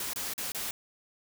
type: noise with dropouts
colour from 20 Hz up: white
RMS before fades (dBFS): -35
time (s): 0-0.71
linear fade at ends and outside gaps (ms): 2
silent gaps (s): 0.134-0.159 / 0.337-0.379 / 0.52-0.547
effects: none